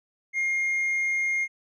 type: tone with hard clipping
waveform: triangle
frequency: 2129 Hz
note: C7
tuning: 30 cents sharp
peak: -22 dBFS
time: 0.33-1.48 s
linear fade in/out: 50 ms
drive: 1 dB
effects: none